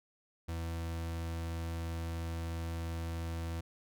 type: tone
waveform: 40% pulse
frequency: 83 Hz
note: E2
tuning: 12 cents sharp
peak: -35 dBFS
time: 0.48-3.61 s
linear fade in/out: 10 ms
effects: none